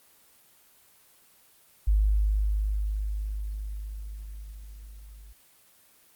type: tone with level ramp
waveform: sine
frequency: 51.6 Hz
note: G#1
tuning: 10 cents flat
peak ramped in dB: -18 to -44 dBFS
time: 1.87-5.33 s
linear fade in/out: 10 ms
effects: white hiss -59 dBFS RMS until 6.15 s + Opus 24 kbps